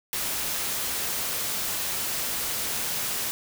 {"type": "noise", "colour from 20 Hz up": "white", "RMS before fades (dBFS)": -29, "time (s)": [0.13, 3.31], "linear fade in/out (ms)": 0, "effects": []}